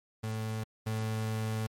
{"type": "tone pair in turn", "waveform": "35% pulse", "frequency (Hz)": [110, 110], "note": ["A2", "A2"], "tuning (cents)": [0, 0], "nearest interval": "unison", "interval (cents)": 0, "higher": "neither", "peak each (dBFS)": [-31, -29], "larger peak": "second", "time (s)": [[0.23, 0.64], [0.86, 1.67]], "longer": "second", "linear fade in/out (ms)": 10, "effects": ["MP3 64 kbps"]}